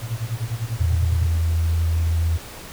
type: tone with tremolo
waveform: sine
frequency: 114.3 Hz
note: A#2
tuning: 34 cents flat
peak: -20 dBFS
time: 0.01-1.29 s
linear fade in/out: 50 ms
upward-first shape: sine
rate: 10 Hz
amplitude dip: 95%
type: tone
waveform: sine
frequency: 82.41 Hz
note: E2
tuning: in tune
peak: -17 dBFS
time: 0.79-2.38 s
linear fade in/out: 20 ms
effects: pink hiss -38 dBFS RMS until 2.72 s